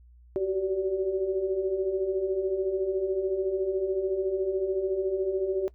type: tone cluster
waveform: sine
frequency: 369.8 / 383.6 / 580 Hz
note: F#4 / G4 / D5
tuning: -1 / -37 / -22 cents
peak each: -32 / -26 / -33 dBFS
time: 0.36-5.68 s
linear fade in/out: 0 ms
effects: noise-tail reverb RT60 0.1 s tail -18 dB re dry + added 60 Hz sine -51 dBFS peak until 5.74 s